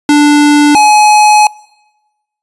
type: tone pair in turn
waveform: square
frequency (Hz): 293.7 / 844.7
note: D4 / G#5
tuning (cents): 0 / +29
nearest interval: octave + tritone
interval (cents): 1829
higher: second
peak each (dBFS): -4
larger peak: neither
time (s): 0.09-0.75 / 0.75-1.47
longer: second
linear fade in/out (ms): 2
effects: noise-tail reverb RT60 1.0 s tail -23 dB re dry + resampled to 24000 Hz